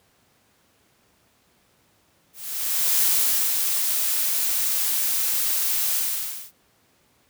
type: noise with ADSR envelope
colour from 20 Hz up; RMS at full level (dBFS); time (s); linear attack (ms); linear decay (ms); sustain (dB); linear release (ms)
blue; -19; 2.33-6.52; 690; 500; -4; 570
effects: pink hiss -62 dBFS RMS until 7.29 s + high-pass 80 Hz 12 dB/octave